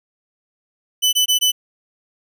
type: tone bursts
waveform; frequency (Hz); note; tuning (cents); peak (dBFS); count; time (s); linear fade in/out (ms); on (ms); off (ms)
sawtooth; 2999; F#7; +23; -10; 4; 1.02-1.52; 20; 110; 20
effects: none